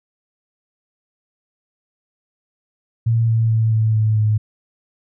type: tone with pitch steps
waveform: sine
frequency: 114.7 / 113.19 / 111.69 / 110.22 / 108.76 / 107.33 Hz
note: A#2 / A2 / A2 / A2 / A2 / A2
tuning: -28 / +49 / +26 / +3 / -20 / -43 cents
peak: -13 dBFS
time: 3.06-4.38 s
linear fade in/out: 10 ms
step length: 220 ms
effects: none